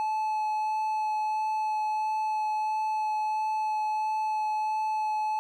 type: tone with vibrato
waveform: triangle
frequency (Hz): 862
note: A5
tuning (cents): -36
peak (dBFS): -24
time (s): 0-5.39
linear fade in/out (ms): 0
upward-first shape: sine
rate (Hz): 1.5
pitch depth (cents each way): 9
effects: none